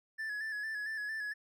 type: tone with vibrato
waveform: triangle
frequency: 1726 Hz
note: A6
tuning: 34 cents flat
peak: -34 dBFS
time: 0.18-1.34 s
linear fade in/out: 20 ms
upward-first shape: square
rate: 4.4 Hz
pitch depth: 41 cents each way
effects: none